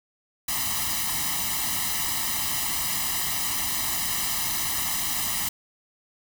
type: noise with comb filter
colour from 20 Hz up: white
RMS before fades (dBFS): -27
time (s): 0.48-5.49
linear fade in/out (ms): 5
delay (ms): 1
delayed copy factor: +1
effects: none